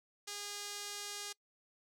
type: tone with band-pass filter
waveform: sawtooth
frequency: 409.1 Hz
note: G#4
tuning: 26 cents flat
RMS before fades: -44 dBFS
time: 0.27-1.33 s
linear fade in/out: 10 ms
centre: 6200 Hz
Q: 1.1
effects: noise-tail reverb RT60 0.1 s tail -24 dB re dry